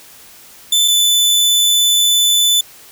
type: tone pair in turn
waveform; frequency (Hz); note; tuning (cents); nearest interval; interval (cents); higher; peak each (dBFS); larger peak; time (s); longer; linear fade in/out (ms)
sawtooth; 3525 / 3503; A7 / A7; +2 / -8; unison; 10; first; -7; neither; 0.72-0.88 / 0.88-2.61; second; 5
effects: white hiss -41 dBFS RMS until 2.91 s